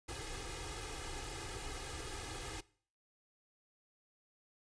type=noise with comb filter; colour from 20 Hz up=pink; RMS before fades=-44 dBFS; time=0.08-2.61 s; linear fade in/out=10 ms; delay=2.4 ms; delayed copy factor=+0.85; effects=noise-tail reverb RT60 0.5 s tail -21 dB re dry + resampled to 22050 Hz